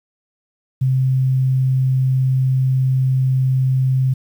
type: tone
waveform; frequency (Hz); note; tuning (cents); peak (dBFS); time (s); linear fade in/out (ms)
sine; 130.81; C3; 0; -13; 0.81-4.14; 10
effects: 8-bit